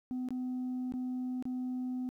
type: tone with dropouts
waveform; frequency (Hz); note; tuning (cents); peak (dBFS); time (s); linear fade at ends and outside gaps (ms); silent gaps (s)
sine; 253; B3; +42; -31; 0.11-2.09; 0; 0.287-0.306 / 0.922-0.938 / 1.425-1.454
effects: tanh soft clip ceiling -32 dBFS + 12-bit